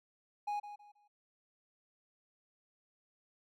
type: tone with echo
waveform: triangle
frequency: 827 Hz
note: G#5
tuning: 8 cents flat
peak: -32 dBFS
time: 0.47-0.6 s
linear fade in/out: 10 ms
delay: 160 ms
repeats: 3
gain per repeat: -11 dB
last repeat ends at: 1.08 s
effects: none